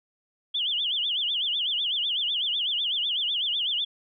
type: tone with vibrato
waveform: sine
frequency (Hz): 3186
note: G7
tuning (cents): +27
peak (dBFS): -24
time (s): 0.54-3.85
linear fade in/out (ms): 10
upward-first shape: sine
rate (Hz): 8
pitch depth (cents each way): 200
effects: none